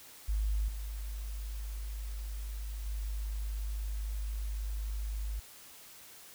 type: tone with level steps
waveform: sine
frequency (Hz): 51.91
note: G#1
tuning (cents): 0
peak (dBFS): -28 / -36 / -33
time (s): 0.28-5.4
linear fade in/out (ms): 10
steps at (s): 0.68 / 2.86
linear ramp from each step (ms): 5
effects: white hiss -53 dBFS RMS until 6.34 s